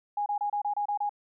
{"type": "tone bursts", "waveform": "sine", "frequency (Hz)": 824, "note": "G#5", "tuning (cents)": -14, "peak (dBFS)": -26, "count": 8, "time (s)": [0.17, 1.094], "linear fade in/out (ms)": 5, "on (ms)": 91, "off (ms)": 28, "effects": []}